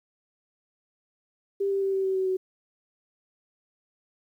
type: tone with pitch steps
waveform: sine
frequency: 396 / 392.4 / 388.7 / 385.2 / 381.6 / 378.1 / 374.6 Hz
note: G4 / G4 / G4 / G4 / G4 / F#4 / F#4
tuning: +18 / +2 / -15 / -30 / -47 / +38 / +21 cents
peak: -23 dBFS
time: 1.6-2.37 s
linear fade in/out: 10 ms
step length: 110 ms
effects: 10-bit